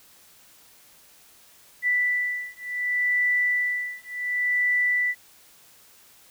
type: beating tone pair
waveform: sine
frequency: 1975.5 / 1976.18 Hz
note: B6 / B6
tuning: 0 / +1 cents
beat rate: 0.68 Hz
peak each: -25 dBFS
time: 1.82-5.15 s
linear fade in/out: 50 ms
effects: white hiss -54 dBFS RMS until 6.3 s